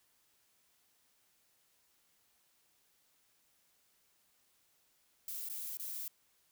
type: noise with dropouts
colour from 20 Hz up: violet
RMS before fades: -42 dBFS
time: 5.28-6.08 s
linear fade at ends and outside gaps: 1 ms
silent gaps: 5.488-5.498 / 5.771-5.797 s
effects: white hiss -73 dBFS RMS until 6.51 s